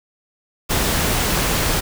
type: noise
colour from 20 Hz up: pink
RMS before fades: -19 dBFS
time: 0.69-1.81 s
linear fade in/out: 20 ms
effects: none